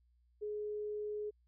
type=tone; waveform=sine; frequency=420 Hz; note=G#4; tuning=19 cents sharp; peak=-37 dBFS; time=0.41-1.31 s; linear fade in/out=20 ms; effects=added 60 Hz sine -68 dBFS peak until 1.47 s